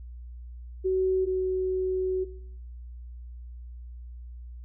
sine tone pair in turn, 375.6 / 373.2 Hz, F#4 / F#4, +26 / +15 cents, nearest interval unison, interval 11 cents, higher first, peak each -22 / -24 dBFS, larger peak first, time 0.84-1.26 / 1.26-2.25 s, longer second, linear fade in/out 20 ms, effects noise-tail reverb RT60 0.7 s tail -19 dB re dry + added 60 Hz sine -39 dBFS peak until 4.64 s

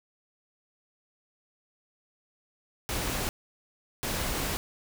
pink noise bursts at uneven times, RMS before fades -31 dBFS, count 2, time 2.89-3.29 / 4.03-4.57 s, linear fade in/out 0 ms, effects none

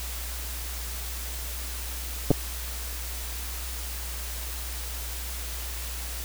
clicks, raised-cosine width 2 ms, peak -6 dBFS, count 2, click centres 2.306 / 2.313 s, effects added 60 Hz sine -34 dBFS peak until 6.24 s + white hiss -37 dBFS RMS until 6.24 s

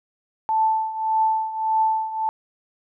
sine tone with tremolo, 880 Hz, A5, in tune, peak -15 dBFS, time 0.49-2.29 s, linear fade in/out 0 ms, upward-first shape triangle, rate 1.7 Hz, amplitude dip 80%, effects none

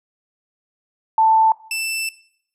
sine / sawtooth tone pair in turn, 885 / 2657 Hz, A5 / E7, +10 / +13 cents, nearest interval octave + perfect fifth, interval 1903 cents, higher second, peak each -11 / -18 dBFS, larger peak first, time 1.18-1.52 / 1.71-2.09 s, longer second, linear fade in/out 2 ms, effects noise-tail reverb RT60 0.7 s tail -20 dB re dry + resampled to 32000 Hz

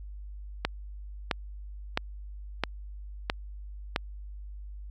click train, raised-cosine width 0.3 ms, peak -9 dBFS, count 6, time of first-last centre 0.65-3.961 s, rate 1.51 Hz, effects added 50 Hz sine -39 dBFS peak until 4.9 s

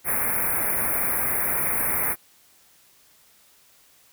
white band-stop noise, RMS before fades -24 dBFS, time 0.04-2.16 s, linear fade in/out 50 ms, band 2400 to 9600 Hz, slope 96 dB/octave, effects white hiss -57 dBFS RMS until 4.12 s

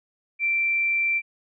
sine tone, 2349 Hz, D7, in tune, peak -20 dBFS, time 0.39-1.22 s, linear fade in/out 50 ms, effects none

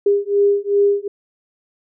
sine beating tone pair, 402.9 / 405.5 Hz, G4 / G#4, +48 / -41 cents, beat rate 2.6 Hz, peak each -16 dBFS, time 0.06-1.08 s, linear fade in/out 5 ms, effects none

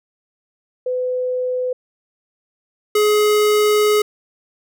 sine / square tone pair in turn, 504 / 421.1 Hz, B4 / G#4, +35 / +24 cents, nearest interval minor third, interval 311 cents, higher first, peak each -18 / -13 dBFS, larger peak second, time 0.86-1.73 / 2.95-4.02 s, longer second, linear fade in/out 5 ms, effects none

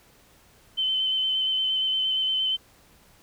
sine tone with vibrato, 3066 Hz, G7, 39 cents flat, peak -22 dBFS, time 0.77-2.57 s, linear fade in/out 20 ms, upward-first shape square, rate 8.6 Hz, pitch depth 12 cents each way, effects pink hiss -57 dBFS RMS until 3.22 s

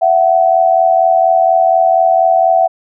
sine tone pair together, 667.8 / 752 Hz, E5 / F#5, +22 / +28 cents, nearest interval major second, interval 206 cents, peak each -10 dBFS, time 0.01-2.68 s, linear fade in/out 20 ms, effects none

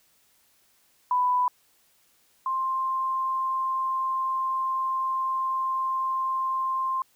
sine tone pair in turn, 994 / 1052 Hz, B5 / C6, +11 / +9 cents, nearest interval minor second, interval 98 cents, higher second, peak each -20 / -24 dBFS, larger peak first, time 1.11-1.48 / 2.46-7.02 s, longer second, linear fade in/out 2 ms, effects white hiss -64 dBFS RMS until 7.15 s

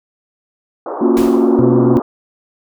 pink band-pass noise, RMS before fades -24 dBFS, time 0.86-2.02 s, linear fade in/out 2 ms, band 320 to 1200 Hz, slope 48 dB/octave
sine chord, Gb major seventh, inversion first, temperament equal, 233.1 / 277.2 / 349.2 / 370 Hz, Bb3 / Db4 / F4 / Gb4, 0 / 0 / 0 / 0 cents, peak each -15 dBFS, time 1.01-2 s, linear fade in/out 5 ms
pink noise with exponential decay, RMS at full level -24 dBFS, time 1.17-1.63 s, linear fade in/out 0 ms, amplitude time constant 100 ms
harmonic tone, 126.2 Hz, B2, 38 cents sharp, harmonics 1 / 2 / 3 / 4, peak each -16 / -20 / -25 / -23 dBFS, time 1.59-1.97 s, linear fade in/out 0 ms
effects none

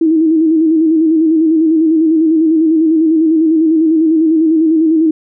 sine tone with vibrato, 319.8 Hz, D#4, 48 cents sharp, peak -7 dBFS, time 0.01-5.11 s, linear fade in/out 5 ms, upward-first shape square, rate 10 Hz, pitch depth 44 cents each way, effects none

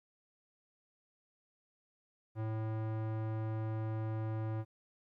square tone with low-pass filter, 110 Hz, A2, in tune, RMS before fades -37 dBFS, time 2.35-4.65 s, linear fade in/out 50 ms, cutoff 1200 Hz, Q 0.73, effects 13-bit

